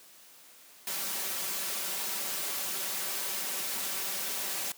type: noise with comb filter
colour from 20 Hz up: white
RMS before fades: -34 dBFS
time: 0.87-4.72 s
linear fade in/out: 2 ms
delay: 5.2 ms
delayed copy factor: +0.55
effects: white hiss -55 dBFS RMS until 4.77 s + high-pass 200 Hz 12 dB/octave